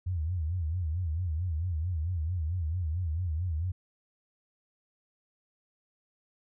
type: tone with vibrato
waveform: sine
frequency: 84 Hz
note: E2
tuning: 33 cents sharp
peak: -28 dBFS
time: 0.06-3.72 s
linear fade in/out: 10 ms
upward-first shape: sine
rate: 4.5 Hz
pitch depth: 170 cents each way
effects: none